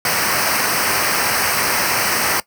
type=noise with comb filter; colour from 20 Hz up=pink; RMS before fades=-18 dBFS; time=0.05-2.4 s; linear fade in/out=2 ms; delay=0.28 ms; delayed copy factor=-0.75; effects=noise-tail reverb RT60 0.1 s tail -18 dB re dry + high-pass 100 Hz 12 dB/octave